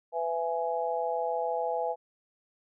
harmonic tone, 166.8 Hz, E3, 21 cents sharp, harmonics 3 / 4 / 5, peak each -32 / -32 / -32 dBFS, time 0.12-1.96 s, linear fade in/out 50 ms, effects none

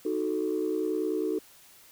sine chord, D# diminished, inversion none, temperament equal, 311.1 / 370 / 440 Hz, D#4 / F#4 / A4, 0 / 0 / 0 cents, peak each -30 dBFS, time 0.05-1.39 s, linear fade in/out 5 ms, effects tanh soft clip ceiling -19 dBFS + white hiss -55 dBFS RMS until 1.91 s

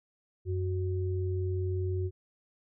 sine tone pair together, 92.55 / 369.7 Hz, F#2 / F#4, +1 / -1 cents, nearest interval 2 octaves, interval 2398 cents, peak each -29 / -35 dBFS, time 0.45-2.11 s, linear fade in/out 50 ms, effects none

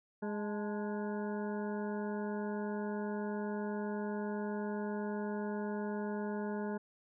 harmonic tone with a mistuned harmonic, 207.7 Hz, G#3, in tune, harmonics 1 / 2 / 3 / 4 / 5 / 7 / 8, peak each -37 / -40 / -46 / -46 / -53 / -50 / -54 dBFS, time 0.22-6.78 s, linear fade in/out 10 ms, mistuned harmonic 4, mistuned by +81 cents, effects none

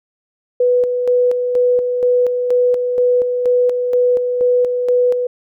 sine tone with tremolo, 493.9 Hz, B4, in tune, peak -10 dBFS, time 0.6-5.27 s, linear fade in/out 5 ms, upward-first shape square, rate 2.1 Hz, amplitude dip 45%, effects none

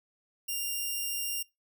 5% pulse tone, 2794 Hz, F7, in tune, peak -22 dBFS, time 0.48-1.43 s, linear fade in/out 10 ms, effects noise-tail reverb RT60 0.2 s tail -22 dB re dry

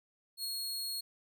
sawtooth tone with ADSR envelope, 4308 Hz, C8, 50 cents sharp, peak -31 dBFS, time 0.37-1.01 s, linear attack 74 ms, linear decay 3 ms, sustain -2 dB, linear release 10 ms, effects none

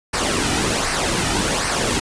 pink noise with flanger, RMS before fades -20 dBFS, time 0.13-2 s, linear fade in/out 10 ms, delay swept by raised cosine 0.28 to 1.88 ms, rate 1.3 Hz, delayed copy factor -0.55, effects resampled to 22050 Hz

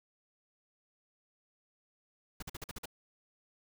pink noise bursts, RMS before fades -42 dBFS, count 7, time 2.4-2.857 s, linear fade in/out 5 ms, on 25 ms, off 47 ms, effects none

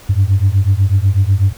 sine beating tone pair, 93.6 / 101.7 Hz, F#2 / G#2, +20 / -36 cents, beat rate 8.1 Hz, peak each -11 dBFS, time 0.09-1.53 s, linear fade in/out 10 ms, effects tanh soft clip ceiling -4 dBFS + pink hiss -40 dBFS RMS until 1.57 s

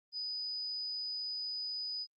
sine tone, 4978 Hz, D#8, in tune, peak -36 dBFS, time 0.12-2.07 s, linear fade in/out 50 ms, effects Opus 32 kbps

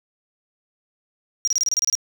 triangle tone bursts, 5700 Hz, F8, 34 cents sharp, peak -16 dBFS, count 10, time 1.45-1.952 s, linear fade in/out 0 ms, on 25 ms, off 28 ms, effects none

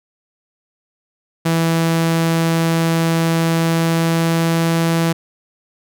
sawtooth tone with pitch glide, 164.81 to 165.76 Hz, E3 to E3, 0 to +10 cents, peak -10 dBFS, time 1.45-5.13 s, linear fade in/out 10 ms, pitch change +10 cents, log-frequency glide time 3.5-4.9 s, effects none

